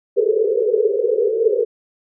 white band-pass noise, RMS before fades -17 dBFS, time 0.16-1.65 s, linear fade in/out 20 ms, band 410 to 480 Hz, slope 96 dB/octave, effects none

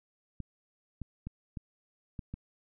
clicks, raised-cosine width 5 ms, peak -26 dBFS, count 6, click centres 0.403 / 1.017 / 1.27 / 1.572 / 2.192 / 2.34 s, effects none

